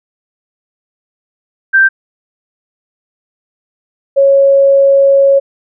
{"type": "tone pair in turn", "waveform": "sine", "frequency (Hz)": [1568, 551.3], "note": ["G6", "C#5"], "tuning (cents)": [0, -10], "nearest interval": "octave + tritone", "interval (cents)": 1810, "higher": "first", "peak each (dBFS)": -4, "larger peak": "neither", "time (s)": [[1.73, 1.89], [4.16, 5.4]], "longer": "second", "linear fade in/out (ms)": 20, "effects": []}